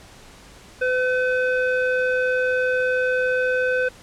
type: tone with low-pass filter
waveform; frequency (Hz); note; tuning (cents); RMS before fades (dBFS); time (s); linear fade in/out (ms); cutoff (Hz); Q
square; 507; B4; +45; -21; 0.81-3.89; 10; 1900; 5.5
effects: pink hiss -46 dBFS RMS until 4.02 s + low-pass 9000 Hz 12 dB/octave